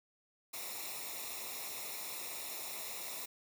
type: noise with comb filter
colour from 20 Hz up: white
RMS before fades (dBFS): -43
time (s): 0.53-3.26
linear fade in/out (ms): 10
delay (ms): 0.64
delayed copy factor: -0.75
effects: none